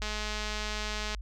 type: click train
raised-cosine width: 0.2 ms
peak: -18 dBFS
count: 240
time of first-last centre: 0.02-1.147 s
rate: 212 Hz
effects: added 50 Hz sine -36 dBFS peak until 1.21 s